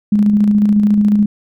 sine tone with tremolo, 207.7 Hz, G#3, in tune, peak -7 dBFS, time 0.12-1.26 s, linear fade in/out 5 ms, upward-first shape square, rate 14 Hz, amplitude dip 30%, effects none

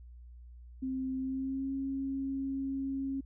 sine tone with pitch glide, 261.6 to 270.7 Hz, C4 to C#4, 0 to -41 cents, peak -32 dBFS, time 0.82-3.21 s, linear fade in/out 10 ms, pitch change +59 cents, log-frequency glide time 1.17-1.72 s, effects added 60 Hz sine -48 dBFS peak until 3.25 s

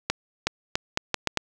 accelerating click train, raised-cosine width 0.2 ms, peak -5 dBFS, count 7, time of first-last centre 0.1-1.373 s, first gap 370 ms, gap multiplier 0.77, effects none

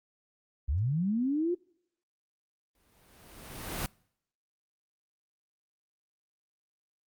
sine linear sweep, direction up, 59.4 to 362.9 Hz, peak -26 dBFS, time 0.68-1.55 s, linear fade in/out 10 ms
pink noise with exponential growth, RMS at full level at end -32 dBFS, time 2.75-3.86 s, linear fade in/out 1 ms, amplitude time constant 240 ms
effects noise-tail reverb RT60 0.7 s tail -26 dB re dry + Opus 48 kbps

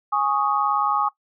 sine chord, Ab suspended fourth, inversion none, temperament just, 830.6 / 1107.5 / 1245.9 Hz, Ab5 / Db6 / Eb6, 0 / -2 / +2 cents, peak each -23 dBFS, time 0.12-1.09 s, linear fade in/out 10 ms, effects noise-tail reverb RT60 0.1 s tail -18 dB re dry

